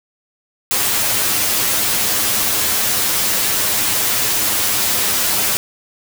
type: noise with comb filter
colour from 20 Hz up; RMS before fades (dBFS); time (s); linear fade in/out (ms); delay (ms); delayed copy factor
white; -17; 0.71-5.57; 0; 9.7; +0.7
effects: none